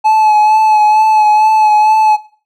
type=tone with vibrato; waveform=triangle; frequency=859 Hz; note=A5; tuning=42 cents flat; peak=-4 dBFS; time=0.04-2.17 s; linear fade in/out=20 ms; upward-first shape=sine; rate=2.2 Hz; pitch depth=27 cents each way; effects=noise-tail reverb RT60 0.4 s tail -17 dB re dry